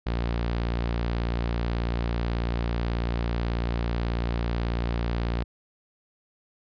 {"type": "tone", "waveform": "sawtooth", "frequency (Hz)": 58.27, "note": "A#1", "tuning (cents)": 0, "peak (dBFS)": -21, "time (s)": [0.06, 5.44], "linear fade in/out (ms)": 10, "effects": ["resampled to 11025 Hz"]}